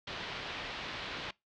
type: low-pass noise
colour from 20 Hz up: white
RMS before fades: -41 dBFS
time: 0.07-1.31 s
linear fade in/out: 5 ms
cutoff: 3900 Hz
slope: 24 dB/octave
effects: noise-tail reverb RT60 0.2 s tail -23 dB re dry + low-pass 6000 Hz 12 dB/octave